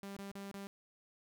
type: tone with dropouts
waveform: sawtooth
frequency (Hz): 198.1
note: G3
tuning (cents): +18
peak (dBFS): -40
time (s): 0.03-0.67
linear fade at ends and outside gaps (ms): 0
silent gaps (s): 0.166-0.189 / 0.315-0.353 / 0.514-0.542
effects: none